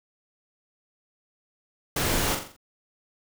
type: noise with echo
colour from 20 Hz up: pink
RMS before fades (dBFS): -26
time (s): 1.96-2.35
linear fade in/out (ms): 5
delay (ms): 43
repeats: 5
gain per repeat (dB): -6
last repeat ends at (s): 2.565
effects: none